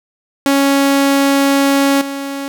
sawtooth tone with level steps, 277.2 Hz, C#4, in tune, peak -6 / -17 dBFS, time 0.46-2.48 s, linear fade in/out 0 ms, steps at 2.01 s, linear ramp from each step 5 ms, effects none

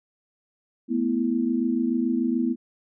sine chord, A suspended second, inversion none, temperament equal, 220 / 246.9 / 329.6 Hz, A3 / B3 / E4, 0 / 0 / 0 cents, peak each -28 / -23 / -27 dBFS, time 0.88-2.56 s, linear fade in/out 50 ms, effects none

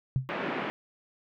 sine tone with exponential decay, 130.81 Hz, C3, in tune, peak -20 dBFS, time 0.16-0.32 s, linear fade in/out 0 ms, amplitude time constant 34 ms
pink band-pass noise, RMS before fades -33 dBFS, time 0.29-0.7 s, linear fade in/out 0 ms, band 190 to 2600 Hz, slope 24 dB/octave
effects none

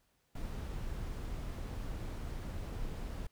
brown noise, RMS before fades -40 dBFS, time 0.35-3.27 s, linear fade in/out 5 ms, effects pink hiss -75 dBFS RMS until 3.31 s

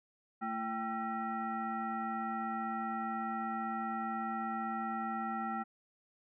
sine tone with frequency modulation, 784 Hz, G5, in tune, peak -34 dBFS, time 0.41-5.64 s, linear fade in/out 20 ms, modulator 561 Hz, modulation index 1.3, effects none

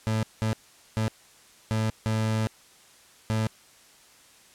30% pulse tone bursts at uneven times, 110 Hz, A2, in tune, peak -21 dBFS, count 6, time 0.07-0.23 / 0.42-0.53 / 0.97-1.08 / 1.71-1.9 / 2.06-2.47 / 3.3-3.47 s, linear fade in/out 0 ms, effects white hiss -55 dBFS RMS until 4.54 s + low-pass 10000 Hz 12 dB/octave

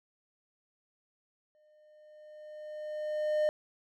triangle tone with exponential growth, 608 Hz, D#5, 40 cents flat, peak -22 dBFS, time 1.55-3.49 s, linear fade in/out 0 ms, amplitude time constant 420 ms, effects none

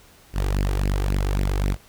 sawtooth tone with flanger, 48.49 Hz, G1, 18 cents flat, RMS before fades -22 dBFS, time 0.33-1.77 s, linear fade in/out 50 ms, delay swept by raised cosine 0.39 to 2.59 ms, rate 3.7 Hz, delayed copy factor +0.7, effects pink hiss -52 dBFS RMS until 1.88 s

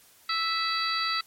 harmonic tone with a mistuned harmonic, 659.3 Hz, E5, in tune, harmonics 2 / 3 / 4 / 5 / 6 / 7, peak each -29 / -33 / -37 / -42 / -32 / -31 dBFS, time 0.29-1.21 s, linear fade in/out 5 ms, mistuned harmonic 4, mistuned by -25 cents, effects white hiss -57 dBFS RMS until 1.26 s + MP3 64 kbps

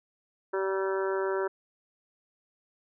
harmonic tone, 192.6 Hz, G3, 30 cents flat, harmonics 2 / 3 / 4 / 5 / 6 / 7 / 8 / 9, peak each -28 / -35 / -46 / -36 / -45 / -39 / -40 / -45 dBFS, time 0.53-1.48 s, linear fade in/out 10 ms, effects none

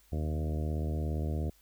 harmonic tone with a mistuned harmonic, 77.2 Hz, D#2, 13 cents flat, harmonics 1 / 2 / 3 / 4 / 5 / 6 / 7 / 8 / 9, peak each -31 / -37 / -41 / -43 / -45 / -47 / -48 / -49 / -50 dBFS, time 0.12-1.5 s, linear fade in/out 5 ms, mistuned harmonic 1, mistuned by +39 cents, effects added 50 Hz sine -65 dBFS peak until 1.61 s + white hiss -65 dBFS RMS until 1.61 s

